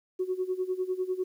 sine tone with tremolo, 370 Hz, F#4, in tune, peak -24 dBFS, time 0.19-1.24 s, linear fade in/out 10 ms, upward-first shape sine, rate 10 Hz, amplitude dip 85%, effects tanh soft clip ceiling -20 dBFS + 10-bit

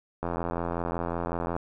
click train, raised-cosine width 1 ms, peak -16 dBFS, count 115, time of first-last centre 0.23-1.565 s, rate 85.4 Hz, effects none

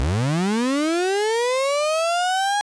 35% pulse linear sweep, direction up, 58.5 to 832 Hz, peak -17 dBFS, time 0-2.61 s, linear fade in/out 0 ms, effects resampled to 22050 Hz

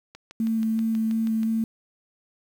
click train, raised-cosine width 0.2 ms, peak -25 dBFS, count 9, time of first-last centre 0.15-1.432 s, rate 6.24 Hz
sine tone with vibrato, 223 Hz, A3, 23 cents sharp, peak -21 dBFS, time 0.4-1.64 s, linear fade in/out 2 ms, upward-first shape square, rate 2.8 Hz, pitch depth 9 cents each way
effects 8-bit

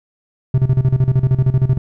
triangle tone with tremolo, 130 Hz, C3, 11 cents flat, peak -7 dBFS, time 0.54-1.78 s, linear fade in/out 5 ms, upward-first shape square, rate 13 Hz, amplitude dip 80%, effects none

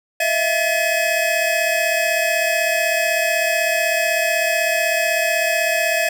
square tone cluster, 640 / 676 / 1722 / 2539 Hz, D#5 / E5 / A6 / D#7, +49 / +43 / -38 / +34 cents, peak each -23 dBFS, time 0.2-6.09 s, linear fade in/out 5 ms, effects none

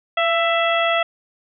harmonic tone with a mistuned harmonic, 663 Hz, E5, 10 cents sharp, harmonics 1 / 2 / 3 / 4 / 5, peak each -19 / -22 / -24 / -25 / -26 dBFS, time 0.17-1.03 s, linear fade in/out 5 ms, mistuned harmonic 1, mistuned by +29 cents, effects none

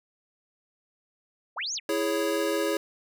sine linear two-way sweep, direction up then down, 430 to 6900 to 1713 Hz, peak -29 dBFS, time 1.56-1.8 s, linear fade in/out 20 ms, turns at 1.74 s
square chord, C# minor, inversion first, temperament equal, 329.6 / 415.3 / 554.4 Hz, E4 / G#4 / C#5, 0 / 0 / 0 cents, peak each -30 dBFS, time 1.89-2.77 s, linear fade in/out 2 ms
effects none

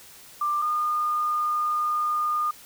sine tone pair in turn, 1186 / 1217.9 Hz, D6 / D#6, +17 / -37 cents, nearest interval unison, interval 46 cents, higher second, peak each -22 dBFS, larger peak neither, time 0.41-0.62 / 0.62-2.51 s, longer second, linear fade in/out 5 ms, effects white hiss -48 dBFS RMS until 2.65 s

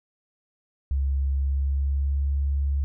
sine tone with pitch glide, 68.4 to 69.96 Hz, C#2 to C#2, -23 to +17 cents, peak -21 dBFS, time 0.91-2.84 s, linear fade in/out 0 ms, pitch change +40 cents, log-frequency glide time 1.33-2.33 s, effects none

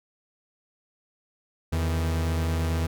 45% pulse tone pair together, 82.33 / 155.56 Hz, E2 / D#3, -2 / 0 cents, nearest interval major seventh, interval 1102 cents, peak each -24 / -33 dBFS, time 1.72-2.87 s, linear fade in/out 10 ms, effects none

